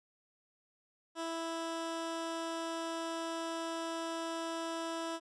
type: tone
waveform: 15% pulse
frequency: 329.6 Hz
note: E4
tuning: in tune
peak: -30 dBFS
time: 1.15-5.2 s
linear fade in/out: 50 ms
effects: resampled to 22050 Hz